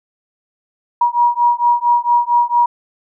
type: beating tone pair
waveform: sine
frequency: 955 / 959.4 Hz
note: A#5 / A#5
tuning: +42 / +50 cents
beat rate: 4.4 Hz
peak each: -14 dBFS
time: 1.01-2.66 s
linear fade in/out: 5 ms
effects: none